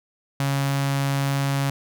sawtooth tone with notch filter, 138.59 Hz, C#3, in tune, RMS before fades -23 dBFS, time 0.4-1.7 s, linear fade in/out 2 ms, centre 380 Hz, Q 1.4, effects none

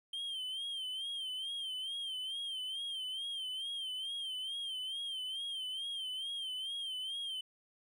triangle tone with vibrato, 3144 Hz, G7, 4 cents sharp, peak -36 dBFS, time 0.13-7.41 s, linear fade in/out 5 ms, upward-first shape sine, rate 2.3 Hz, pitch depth 79 cents each way, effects none

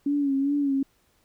sine tone with vibrato, 280 Hz, C#4, 18 cents sharp, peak -21 dBFS, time 0.06-0.83 s, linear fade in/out 5 ms, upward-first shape sine, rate 2.5 Hz, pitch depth 57 cents each way, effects pink hiss -66 dBFS RMS until 1.24 s

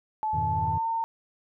sine tone with pitch glide, 866 to 909.1 Hz, A5 to A#5, -28 to -44 cents, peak -25 dBFS, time 0.23-1.04 s, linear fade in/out 0 ms, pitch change +84 cents, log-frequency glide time 0.48-0.87 s
triangle chord, F half-diminished seventh, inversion none, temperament equal with one note detuned, 87.31 / 103.83 / 123.47 / 157.74 Hz, F2 / Ab2 / Cb3 / Eb3, 0 / 0 / 0 / +24 cents, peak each -31 / -32 / -35 / -32 dBFS, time 0.33-0.79 s, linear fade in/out 10 ms
effects none

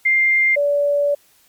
sine tone pair in turn, 2103 / 575.7 Hz, C7 / D5, +8 / -35 cents, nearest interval octave + minor seventh, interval 2243 cents, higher first, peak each -12 / -14 dBFS, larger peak first, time 0.05-0.56 / 0.56-1.15 s, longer second, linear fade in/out 10 ms, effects white hiss -55 dBFS RMS until 1.48 s + MP3 96 kbps

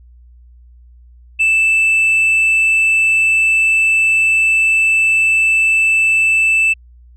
sine tone, 2641 Hz, E7, 3 cents sharp, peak -7 dBFS, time 1.39-6.74 s, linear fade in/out 20 ms, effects tanh soft clip ceiling -9 dBFS + added 60 Hz sine -40 dBFS peak until 7.16 s

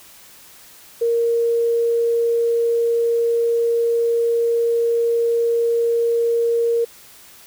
sine tone, 466.2 Hz, A#4, in tune, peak -15 dBFS, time 1.01-6.85 s, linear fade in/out 10 ms, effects white hiss -45 dBFS RMS until 7.46 s

